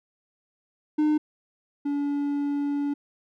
triangle tone pair in turn, 303.3 / 286.3 Hz, D#4 / D4, -44 / -44 cents, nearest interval minor second, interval 100 cents, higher first, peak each -17 / -22 dBFS, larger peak first, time 0.98-1.18 / 1.85-2.94 s, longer second, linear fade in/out 10 ms, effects none

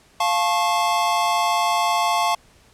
square chord, F augmented, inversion none, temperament just, 698.5 / 873.1 / 1091.3 Hz, F5 / A5 / C#6, 0 / -14 / -27 cents, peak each -23 dBFS, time 0.2-2.35 s, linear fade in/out 5 ms, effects pink hiss -54 dBFS RMS until 2.73 s + low-pass 10000 Hz 12 dB/octave

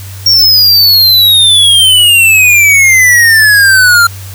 square exponential sweep, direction down, 5580 to 1373 Hz, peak -3 dBFS, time 0.26-4.07 s, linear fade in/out 5 ms, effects added 96 Hz sine -23 dBFS peak until 4.34 s + white hiss -31 dBFS RMS until 4.34 s

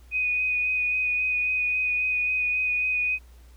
sine tone with vibrato, 2489 Hz, D#7, in tune, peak -22 dBFS, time 0.11-3.19 s, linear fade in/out 50 ms, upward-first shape sine, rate 3.7 Hz, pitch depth 16 cents each way, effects added 60 Hz sine -47 dBFS peak until 3.56 s + pink hiss -60 dBFS RMS until 3.56 s

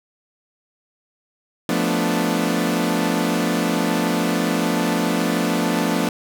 sawtooth chord, B half-diminished seventh, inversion second, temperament equal, 174.61 / 220 / 246.9 / 293.7 Hz, F3 / A3 / B3 / D4, 0 / 0 / 0 / 0 cents, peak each -20 dBFS, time 1.69-6.09 s, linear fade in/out 2 ms, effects none

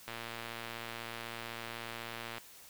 click train, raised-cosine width 0.3 ms, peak -25 dBFS, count 268, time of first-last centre 0.08-2.382 s, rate 116 Hz, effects white hiss -55 dBFS RMS until 2.69 s

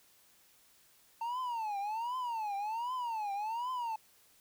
triangle tone with vibrato, 901 Hz, A5, 41 cents sharp, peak -32 dBFS, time 1.21-3.96 s, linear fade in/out 5 ms, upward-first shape triangle, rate 1.3 Hz, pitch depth 240 cents each way, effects white hiss -65 dBFS RMS until 4.4 s

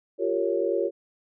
sine chord, G half-diminished seventh, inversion third, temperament equal with one note detuned, 349.2 / 392 / 460.3 / 554.4 Hz, F4 / G4 / Bb4 / Db5, 0 / 0 / -22 / 0 cents, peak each -28 dBFS, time 0.18-0.91 s, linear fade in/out 50 ms, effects none

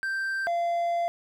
triangle tone pair in turn, 1568 / 687.1 Hz, G6 / F5, 0 / -28 cents, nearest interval octave + major second, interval 1428 cents, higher first, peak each -25 / -22 dBFS, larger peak second, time 0.03-0.47 / 0.47-1.08 s, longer second, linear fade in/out 0 ms, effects none

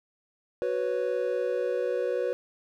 triangle chord, F# suspended fourth, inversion none, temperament equal, 370 / 493.9 / 554.4 Hz, F#4 / B4 / C#5, 0 / 0 / 0 cents, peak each -30 / -26 / -30 dBFS, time 0.62-2.33 s, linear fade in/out 0 ms, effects none

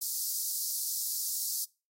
white high-pass noise, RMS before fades -33 dBFS, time 0.01-1.65 s, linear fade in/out 10 ms, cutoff 4500 Hz, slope 48 dB/octave, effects noise-tail reverb RT60 0.3 s tail -23 dB re dry + AAC 48 kbps

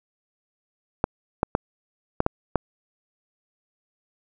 clicks, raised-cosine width 1 ms, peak -5 dBFS, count 6, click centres 1.041 / 1.431 / 1.551 / 2.204 / 2.264 / 2.557 s, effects none

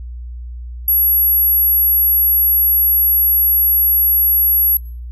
sine tone, 11460 Hz, F9, 44 cents sharp, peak -10 dBFS, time 0.88-4.77 s, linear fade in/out 2 ms, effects noise-tail reverb RT60 0.4 s tail -25 dB re dry + added 60 Hz sine -26 dBFS peak until 5.11 s

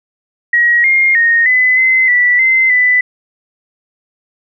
sine tone with pitch steps, 1901 / 2125 / 1857 / 2012 / 2052 / 1963 / 2067 / 1993 Hz, A#6 / C7 / A#6 / B6 / C7 / B6 / C7 / B6, +33 / +26 / -7 / +32 / -34 / -11 / -22 / +15 cents, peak -7 dBFS, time 0.53-3.01 s, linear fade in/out 5 ms, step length 310 ms, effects none

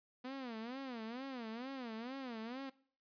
sawtooth tone with vibrato, 245 Hz, B3, 14 cents flat, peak -39 dBFS, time 0.24-2.7 s, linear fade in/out 10 ms, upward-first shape sine, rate 2.2 Hz, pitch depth 190 cents each way, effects noise-tail reverb RT60 0.5 s tail -20 dB re dry + resampled to 11025 Hz

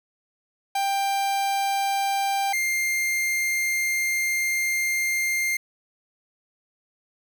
45% pulse tone pair in turn, 790 / 2109 Hz, G5 / C7, +13 / +13 cents, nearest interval octave + perfect fourth, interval 1700 cents, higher second, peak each -22 dBFS, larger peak neither, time 0.75-2.53 / 2.53-5.57 s, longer second, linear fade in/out 5 ms, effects none

